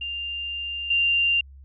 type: tone pair in turn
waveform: sine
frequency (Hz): 2794 / 2784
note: F7 / F7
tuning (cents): 0 / -6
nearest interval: unison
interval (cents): 6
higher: first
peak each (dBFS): -28 / -18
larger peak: second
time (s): 0.01-0.9 / 0.9-1.41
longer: first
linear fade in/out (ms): 5
effects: added 68 Hz sine -43 dBFS peak until 1.64 s